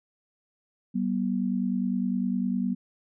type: tone pair together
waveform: sine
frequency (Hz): 191.84 / 241.7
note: G3 / B3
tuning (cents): -37 / -37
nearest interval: major third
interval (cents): 400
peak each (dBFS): -27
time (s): 0.94-2.75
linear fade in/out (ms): 20
effects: none